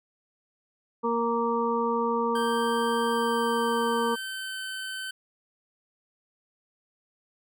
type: harmonic tone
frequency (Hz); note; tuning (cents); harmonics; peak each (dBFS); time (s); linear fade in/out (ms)
233.1; A#3; 0; 1 / 2 / 4 / 5; -30 / -27 / -29 / -31; 1.03-4.16; 20
type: tone with pitch glide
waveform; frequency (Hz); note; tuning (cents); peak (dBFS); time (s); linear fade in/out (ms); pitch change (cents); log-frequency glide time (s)
25% pulse; 1575 to 1533.7; G6 to G6; +8 to -38; -29; 2.35-5.11; 5; -46; 3.08-4.61
effects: none